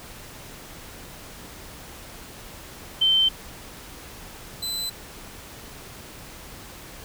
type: tone pair in turn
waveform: sine / sawtooth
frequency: 3100 / 4024 Hz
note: G7 / B7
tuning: -20 / +32 cents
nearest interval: perfect fourth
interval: 452 cents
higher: second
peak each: -16 / -24 dBFS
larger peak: first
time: 3.01-3.29 / 4.62-4.9 s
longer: neither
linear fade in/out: 10 ms
effects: pink hiss -42 dBFS RMS until 7.04 s